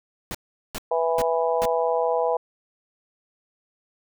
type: noise bursts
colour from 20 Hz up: pink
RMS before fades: -31 dBFS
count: 4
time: 0.31-1.654 s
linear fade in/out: 0 ms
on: 36 ms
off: 400 ms
type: harmonic tone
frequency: 164.81 Hz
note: E3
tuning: in tune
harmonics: 3 / 4 / 5 / 6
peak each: -23 / -25 / -27 / -29 dBFS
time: 0.91-2.37 s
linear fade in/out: 5 ms
effects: none